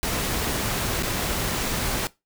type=noise with dropouts; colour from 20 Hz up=pink; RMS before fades=-26 dBFS; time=0.03-2.07 s; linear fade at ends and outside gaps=0 ms; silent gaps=1.025-1.032 s; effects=noise-tail reverb RT60 0.2 s tail -19 dB re dry